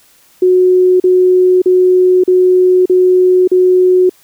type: tone bursts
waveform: sine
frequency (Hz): 366.5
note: F#4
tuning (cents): -16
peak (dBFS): -5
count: 6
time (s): 0.42-4.095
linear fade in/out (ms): 5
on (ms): 580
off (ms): 39
effects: white hiss -48 dBFS RMS until 4.23 s